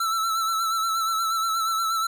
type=tone with vibrato; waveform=square; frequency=1328 Hz; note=E6; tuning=12 cents sharp; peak=-23 dBFS; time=0-2.07 s; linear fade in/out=5 ms; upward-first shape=sine; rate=8.4 Hz; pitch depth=38 cents each way; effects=none